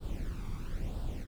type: noise with flanger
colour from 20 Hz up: brown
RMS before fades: -36 dBFS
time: 0-1.27 s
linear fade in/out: 50 ms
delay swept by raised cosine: 0.23 to 0.88 ms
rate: 1 Hz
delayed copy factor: +0.65
effects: none